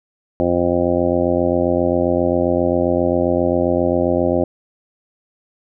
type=harmonic tone; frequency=87.5 Hz; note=F2; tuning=4 cents sharp; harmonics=1 / 2 / 3 / 4 / 5 / 6 / 7 / 8 / 9; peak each=-26 / -26 / -21 / -20 / -30 / -20 / -21 / -30 / -29 dBFS; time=0.4-4.44 s; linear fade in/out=0 ms; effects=none